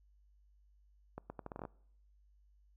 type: accelerating click train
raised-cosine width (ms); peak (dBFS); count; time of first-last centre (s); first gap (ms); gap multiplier
1; -29; 10; 1.18-1.652; 120; 0.77
effects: noise-tail reverb RT60 0.7 s tail -24 dB re dry + added 50 Hz sine -64 dBFS peak until 2.76 s